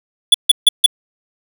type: tone bursts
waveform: square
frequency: 3440 Hz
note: A7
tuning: 40 cents flat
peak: -4 dBFS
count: 4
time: 0.32-0.862 s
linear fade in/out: 5 ms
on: 23 ms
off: 150 ms
effects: 7-bit